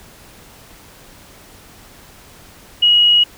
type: tone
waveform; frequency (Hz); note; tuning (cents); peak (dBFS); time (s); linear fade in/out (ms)
sine; 2900; F#7; -35; -8; 2.82-3.24; 10
effects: pink hiss -43 dBFS RMS until 3.37 s